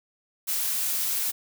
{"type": "noise", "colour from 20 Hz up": "blue", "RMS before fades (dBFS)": -27, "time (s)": [0.47, 1.32], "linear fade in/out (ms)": 20, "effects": []}